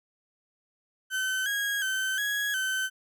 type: tone with pitch steps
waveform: 35% pulse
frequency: 1529 / 1643 / 1538 / 1664 / 1533 Hz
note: G6 / G#6 / G6 / G#6 / G6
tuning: -44 / -19 / -33 / +3 / -39 cents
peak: -25 dBFS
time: 1.1-2.9 s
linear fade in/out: 50 ms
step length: 360 ms
effects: none